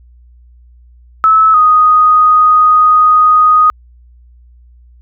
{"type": "tone pair in turn", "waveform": "sine", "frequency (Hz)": [1300, 1244.7], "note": ["E6", "D#6"], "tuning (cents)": [-24, 0], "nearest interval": "minor second", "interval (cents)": 76, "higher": "first", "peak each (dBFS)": -4, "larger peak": "neither", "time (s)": [[1.24, 1.54], [1.54, 3.7]], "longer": "second", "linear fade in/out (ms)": 0, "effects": ["added 60 Hz sine -39 dBFS peak until 5.01 s"]}